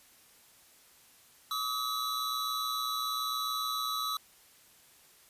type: tone cluster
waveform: square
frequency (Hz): 1151 / 1272 / 3943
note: D6 / D#6 / B7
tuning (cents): -35 / +38 / -4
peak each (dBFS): -38 / -36 / -36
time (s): 1.51-4.17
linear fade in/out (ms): 2
effects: white hiss -60 dBFS RMS until 5.29 s + resampled to 32000 Hz